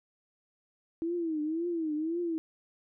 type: tone with vibrato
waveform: sine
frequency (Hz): 324.1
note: E4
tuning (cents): -29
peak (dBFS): -29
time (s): 1.02-2.38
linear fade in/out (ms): 0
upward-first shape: triangle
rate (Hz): 1.9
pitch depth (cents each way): 150
effects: none